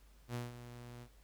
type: tone with ADSR envelope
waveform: sawtooth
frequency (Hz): 120.8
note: B2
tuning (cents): -38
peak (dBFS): -33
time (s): 0.28-1.09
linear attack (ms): 67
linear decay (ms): 170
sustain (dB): -12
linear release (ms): 70
effects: added 50 Hz sine -60 dBFS peak until 1.23 s + pink hiss -69 dBFS RMS until 1.23 s